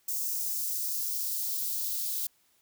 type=noise with high-pass filter sweep; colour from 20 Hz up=violet; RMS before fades=-32 dBFS; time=0.08-2.27 s; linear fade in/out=5 ms; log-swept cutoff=6100 to 3700 Hz; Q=1.7; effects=white hiss -68 dBFS RMS until 2.61 s